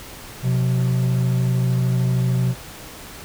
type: tone pair together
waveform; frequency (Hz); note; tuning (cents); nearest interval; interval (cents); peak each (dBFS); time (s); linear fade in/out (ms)
triangle; 126.84 / 180; B2 / F#3; +47 / -47; tritone; 606; -15 / -23; 0.42-2.55; 50
effects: pink hiss -38 dBFS RMS until 3.24 s